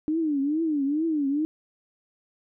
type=tone with vibrato; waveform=sine; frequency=300 Hz; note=D4; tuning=37 cents sharp; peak=-22 dBFS; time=0.08-1.45 s; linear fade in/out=0 ms; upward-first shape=triangle; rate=2.3 Hz; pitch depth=190 cents each way; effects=none